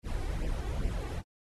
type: noise with flanger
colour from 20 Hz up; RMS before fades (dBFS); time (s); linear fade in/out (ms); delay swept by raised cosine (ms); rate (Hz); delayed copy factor
brown; -33; 0.03-1.23; 50; 0.38 to 2.68; 2.4; +0.8
effects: AAC 32 kbps